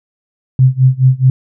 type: tone with tremolo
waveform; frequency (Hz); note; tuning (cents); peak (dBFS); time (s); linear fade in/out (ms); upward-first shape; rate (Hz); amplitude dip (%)
sine; 130.1; C3; -9; -3; 0.59-1.3; 2; sine; 4.7; 95
effects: none